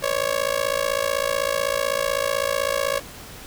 sawtooth tone with amplitude modulation, 554.4 Hz, C#5, in tune, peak -13 dBFS, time 0.02-3 s, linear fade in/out 20 ms, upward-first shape sine, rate 55.9 Hz, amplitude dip 100%, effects pink hiss -40 dBFS RMS until 3.46 s

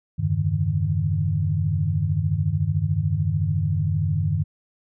sine tone cluster, 85.9 / 99.8 / 141.5 / 155 Hz, F2 / G2 / C#3 / D#3, -28 / +32 / +36 / -6 cents, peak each -29 / -23 / -27 / -24 dBFS, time 0.18-4.44 s, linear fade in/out 20 ms, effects none

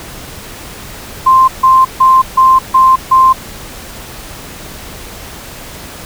sine tone bursts, 1046.5 Hz, C6, in tune, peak -3 dBFS, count 6, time 1.26-3.33 s, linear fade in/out 10 ms, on 220 ms, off 150 ms, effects pink hiss -29 dBFS RMS until 6.05 s

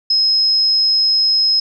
sine tone, 5130 Hz, E8, 48 cents flat, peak -11 dBFS, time 0.1-1.6 s, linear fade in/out 5 ms, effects none

